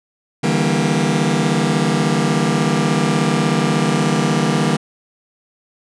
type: chord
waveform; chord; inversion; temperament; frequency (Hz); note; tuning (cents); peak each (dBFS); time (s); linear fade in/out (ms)
sawtooth; E half-diminished seventh; third; just; 148.33 / 164.81 / 197.78 / 237.3; D3 / E3 / G3 / Bb3; +18 / 0 / +16 / +31; -16; 0.43-4.77; 10
effects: resampled to 22050 Hz